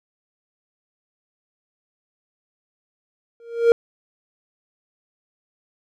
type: tone with exponential growth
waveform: triangle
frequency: 466.2 Hz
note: A#4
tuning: in tune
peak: -5 dBFS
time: 3.4-3.72 s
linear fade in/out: 1 ms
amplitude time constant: 69 ms
effects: none